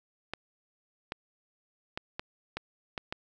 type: clicks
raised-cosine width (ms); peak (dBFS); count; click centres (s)
0.3; -18; 7; 0.336 / 1.121 / 1.975 / 2.195 / 2.57 / 2.978 / 3.125
effects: none